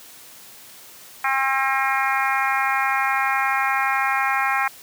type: harmonic tone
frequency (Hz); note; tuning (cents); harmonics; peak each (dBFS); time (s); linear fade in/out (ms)
268.2; C4; +43; 3 / 4 / 5 / 6 / 7 / 8 / 9; -24 / -25 / -26 / -27 / -27 / -28 / -29; 1.24-4.68; 5
effects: white hiss -44 dBFS RMS until 4.82 s + high-pass 100 Hz 12 dB/octave